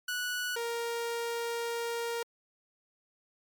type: tone pair in turn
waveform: sawtooth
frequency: 1474 / 467.5 Hz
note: F#6 / A#4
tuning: -7 / +5 cents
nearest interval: octave + minor sixth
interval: 1988 cents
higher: first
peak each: -28 dBFS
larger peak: neither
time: 0.08-0.56 / 0.56-2.23 s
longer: second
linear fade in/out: 5 ms
effects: MP3 96 kbps